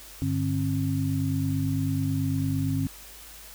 sine tone cluster, 99.9 / 148.9 / 268 Hz, G2 / D3 / C4, +33 / +24 / +42 cents, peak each -28 dBFS, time 0.22-2.87 s, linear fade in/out 0 ms, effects added 50 Hz sine -51 dBFS peak until 3.54 s + white hiss -46 dBFS RMS until 3.54 s

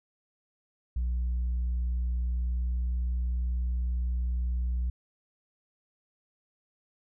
sine tone with pitch glide, 60.7 to 61.05 Hz, B1 to B1, -29 to -19 cents, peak -24 dBFS, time 0.96-4.9 s, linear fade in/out 5 ms, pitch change +10 cents, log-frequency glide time 2.23-2.95 s, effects tanh soft clip ceiling -25 dBFS

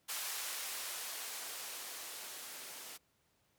violet noise with band-pass filter sweep, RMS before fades -44 dBFS, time 0.08-2.98 s, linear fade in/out 20 ms, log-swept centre 760 to 250 Hz, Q 0.71, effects pink hiss -75 dBFS RMS until 3.58 s + high-pass 60 Hz 12 dB/octave

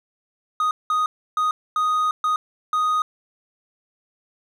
triangle tone bursts at uneven times, 1244.5 Hz, D#6, in tune, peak -16 dBFS, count 6, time 0.6-0.71 / 0.9-1.06 / 1.37-1.51 / 1.76-2.11 / 2.24-2.36 / 2.73-3.02 s, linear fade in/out 2 ms, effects none

